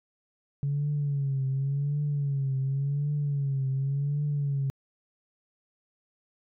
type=tone with vibrato; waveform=sine; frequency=140.1 Hz; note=C#3; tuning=19 cents sharp; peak=-24 dBFS; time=0.63-4.7 s; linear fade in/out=0 ms; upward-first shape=triangle; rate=0.9 Hz; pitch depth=94 cents each way; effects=tanh soft clip ceiling -21 dBFS